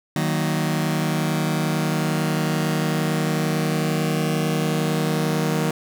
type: chord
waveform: sawtooth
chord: D# minor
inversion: none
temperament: just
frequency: 155.56 / 186.68 / 233.3 Hz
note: D#3 / F#3 / A#3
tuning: 0 / +16 / +2 cents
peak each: -18 / -22 / -23 dBFS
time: 0.16-5.71 s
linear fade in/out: 2 ms
effects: none